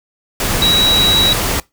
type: tone in noise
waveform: sine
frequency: 3877 Hz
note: B7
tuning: 33 cents flat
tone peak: -10 dBFS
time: 0.62-1.33 s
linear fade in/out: 2 ms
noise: pink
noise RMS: -17 dBFS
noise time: 0.4-1.6 s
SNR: +4 dB
effects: noise-tail reverb RT60 0.2 s tail -22 dB re dry